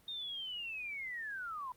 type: linear sweep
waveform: sine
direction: down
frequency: 3699 to 974 Hz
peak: -39 dBFS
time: 0.08-1.72 s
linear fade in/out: 2 ms
effects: pink hiss -66 dBFS RMS until 1.76 s + Opus 32 kbps